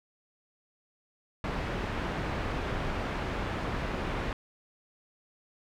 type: low-pass noise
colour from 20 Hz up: pink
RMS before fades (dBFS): -33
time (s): 1.44-4.33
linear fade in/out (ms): 2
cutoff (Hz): 2200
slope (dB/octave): 12
effects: none